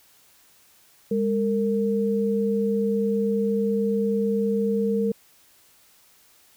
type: tone pair together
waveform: sine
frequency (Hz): 203.7 / 457.3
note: G#3 / A#4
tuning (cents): -33 / -33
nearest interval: octave + major second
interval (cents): 1400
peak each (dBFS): -23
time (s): 1.11-5.12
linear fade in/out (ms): 5
effects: white hiss -57 dBFS RMS until 6.56 s